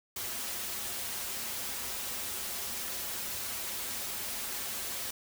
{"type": "noise with comb filter", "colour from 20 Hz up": "white", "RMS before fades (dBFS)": -37, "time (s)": [0.16, 5.11], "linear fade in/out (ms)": 5, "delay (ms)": 6.6, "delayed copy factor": -0.55, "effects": []}